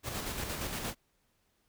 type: noise with tremolo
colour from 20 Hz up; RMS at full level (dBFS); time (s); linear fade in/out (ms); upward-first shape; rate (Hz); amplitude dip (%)
pink; -36; 0.03-0.95; 50; square; 8.6; 35
effects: pink hiss -74 dBFS RMS until 1.68 s